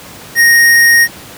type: tone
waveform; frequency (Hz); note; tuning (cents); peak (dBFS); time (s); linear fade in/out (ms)
square; 1864.7; A#6; 0; -5; 0.35-1.08; 50
effects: pink hiss -32 dBFS RMS until 1.37 s + high-pass 80 Hz 12 dB/octave